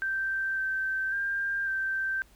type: tone with pitch steps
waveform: sine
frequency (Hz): 1564 / 1552 / 1595 / 1561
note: G6 / G6 / G6 / G6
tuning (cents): -4 / -18 / +30 / -8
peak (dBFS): -27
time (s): 0.02-2.22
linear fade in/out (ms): 0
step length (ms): 550
effects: added 50 Hz sine -57 dBFS peak until 2.35 s + pink hiss -61 dBFS RMS until 2.35 s